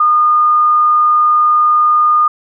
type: tone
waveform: sine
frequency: 1220 Hz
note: D#6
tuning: 34 cents flat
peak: -7 dBFS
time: 0-2.28 s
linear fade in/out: 5 ms
effects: none